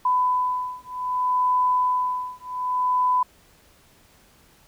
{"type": "beating tone pair", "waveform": "sine", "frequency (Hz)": [1001, 1001.64], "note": ["B5", "B5"], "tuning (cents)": [23, 24], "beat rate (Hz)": 0.64, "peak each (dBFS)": -23, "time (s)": [0.05, 3.23], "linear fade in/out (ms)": 5, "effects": ["pink hiss -56 dBFS RMS until 4.67 s"]}